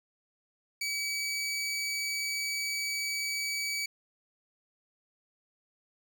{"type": "tone", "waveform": "20% pulse", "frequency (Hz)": 2283, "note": "D7", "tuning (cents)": -50, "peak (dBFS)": -26, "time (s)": [0.81, 3.86], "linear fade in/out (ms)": 5, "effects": []}